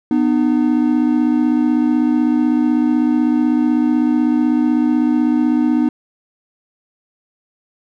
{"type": "tone pair together", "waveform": "triangle", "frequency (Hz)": [247.8, 303.8], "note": ["B3", "D#4"], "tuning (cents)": [6, -41], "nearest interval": "major third", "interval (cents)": 353, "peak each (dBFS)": -13, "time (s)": [0.11, 5.89], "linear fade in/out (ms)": 2, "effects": []}